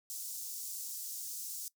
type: high-pass noise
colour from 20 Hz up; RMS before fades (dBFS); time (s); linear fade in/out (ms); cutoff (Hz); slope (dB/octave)
pink; -42; 0.1-1.68; 0; 5900; 24
effects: noise-tail reverb RT60 0.1 s tail -20 dB re dry